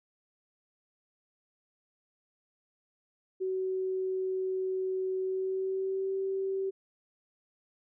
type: tone with pitch glide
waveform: sine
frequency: 376 to 385.7 Hz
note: F#4 to G4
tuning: +28 to -28 cents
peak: -29 dBFS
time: 3.4-6.71 s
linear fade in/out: 20 ms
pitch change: +44 cents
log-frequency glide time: 5.19-6.15 s
effects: none